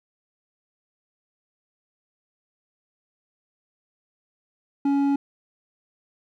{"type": "tone with hard clipping", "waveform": "sine", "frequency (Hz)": 280, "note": "C#4", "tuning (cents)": 18, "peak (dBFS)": -20, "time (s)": [4.85, 5.16], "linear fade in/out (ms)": 5, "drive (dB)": 6, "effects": []}